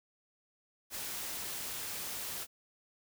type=noise; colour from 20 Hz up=white; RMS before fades=-40 dBFS; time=0.9-2.47 s; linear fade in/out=50 ms; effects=none